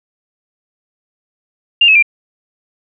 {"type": "tone with pitch steps", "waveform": "sine", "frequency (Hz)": [2797, 2580, 2379], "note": ["F7", "E7", "D7"], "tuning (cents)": [2, -38, 22], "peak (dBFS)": -5, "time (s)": [1.81, 2.026], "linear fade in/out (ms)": 5, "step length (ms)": 72, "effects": []}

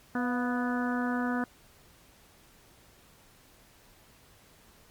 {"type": "harmonic tone with a mistuned harmonic", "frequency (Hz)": 246.9, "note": "B3", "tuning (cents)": 0, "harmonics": [1, 2, 3, 4, 5, 6, 7], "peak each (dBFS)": [-29, -39, -38, -40, -40, -37, -42], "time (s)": [0.15, 1.44], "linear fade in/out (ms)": 2, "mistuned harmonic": 3, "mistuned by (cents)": -47, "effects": ["pink hiss -59 dBFS RMS until 4.9 s", "Opus 48 kbps"]}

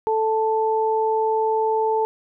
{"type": "tone pair together", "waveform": "sine", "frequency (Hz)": [440, 880], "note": ["A4", "A5"], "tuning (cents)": [0, 0], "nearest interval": "octave", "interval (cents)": 1200, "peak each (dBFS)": [-20, -21], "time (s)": [0.07, 2.05], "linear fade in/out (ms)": 0, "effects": []}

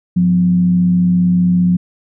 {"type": "tone with frequency modulation", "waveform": "sine", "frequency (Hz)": 178.6, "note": "F3", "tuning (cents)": 39, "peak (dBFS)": -9, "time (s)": [0.16, 1.77], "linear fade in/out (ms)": 10, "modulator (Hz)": 74.8, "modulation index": 0.29, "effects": []}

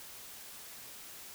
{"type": "silence", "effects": ["white hiss -49 dBFS RMS until 1.34 s"]}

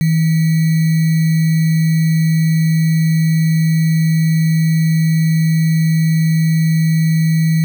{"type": "tone with sample-and-hold", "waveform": "sine", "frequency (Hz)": 161.1, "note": "E3", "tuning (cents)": -39, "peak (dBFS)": -10, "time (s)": [0.01, 7.64], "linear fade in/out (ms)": 0, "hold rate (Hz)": 2100, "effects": []}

